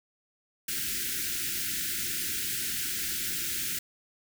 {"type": "band-stop noise", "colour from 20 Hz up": "white", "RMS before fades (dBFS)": -32, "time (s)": [0.68, 3.79], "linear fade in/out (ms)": 5, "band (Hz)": [400, 1400], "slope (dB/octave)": 96, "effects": []}